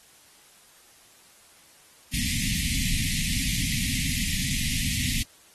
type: band-stop noise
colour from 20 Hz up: pink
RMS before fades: -27 dBFS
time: 2.13-5.23 s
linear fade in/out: 10 ms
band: 270 to 1900 Hz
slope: 96 dB/octave
effects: white hiss -55 dBFS RMS until 5.54 s + AAC 32 kbps